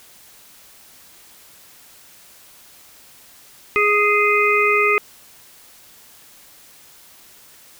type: harmonic tone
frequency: 415.3 Hz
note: G#4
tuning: in tune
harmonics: 1 / 3 / 5 / 6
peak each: -19 / -19 / -19 / -19 dBFS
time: 3.76-4.98 s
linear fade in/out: 0 ms
effects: white hiss -47 dBFS RMS until 7.79 s